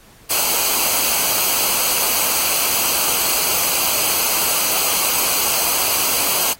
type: noise with comb filter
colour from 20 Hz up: white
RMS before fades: -18 dBFS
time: 0.29-6.54 s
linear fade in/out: 20 ms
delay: 0.55 ms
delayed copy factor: -0.6
effects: pink hiss -48 dBFS RMS until 6.59 s + AAC 48 kbps